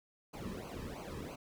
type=noise with flanger; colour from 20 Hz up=brown; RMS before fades=-44 dBFS; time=0.33-1.36 s; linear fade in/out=10 ms; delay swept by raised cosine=0.55 to 1.44 ms; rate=3 Hz; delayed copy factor=-0.95; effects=none